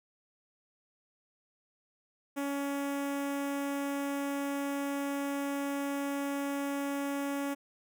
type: tone with notch filter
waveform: sawtooth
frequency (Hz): 280.8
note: C#4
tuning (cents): +22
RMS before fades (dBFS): -34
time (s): 2.36-7.55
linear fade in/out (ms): 20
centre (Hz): 4300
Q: 1.2
effects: none